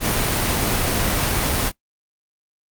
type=noise; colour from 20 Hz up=pink; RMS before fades=-20 dBFS; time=0-1.72 s; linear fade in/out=50 ms; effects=noise-tail reverb RT60 0.1 s tail -18 dB re dry + Opus 24 kbps